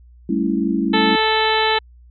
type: chord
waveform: sine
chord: A dominant seventh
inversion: third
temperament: equal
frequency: 196 / 220 / 277.2 / 329.6 Hz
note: G3 / A3 / C#4 / E4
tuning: 0 / 0 / 0 / 0 cents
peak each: -22 dBFS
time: 0.29-1.16 s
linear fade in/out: 5 ms
type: harmonic tone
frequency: 438.5 Hz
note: A4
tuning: 6 cents flat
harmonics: 1 / 2 / 3 / 4 / 5 / 6 / 7 / 8 / 9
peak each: -21 / -19 / -26 / -23 / -26 / -28 / -25 / -28 / -25 dBFS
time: 0.93-1.79 s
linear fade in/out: 10 ms
effects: added 60 Hz sine -43 dBFS peak until 2.1 s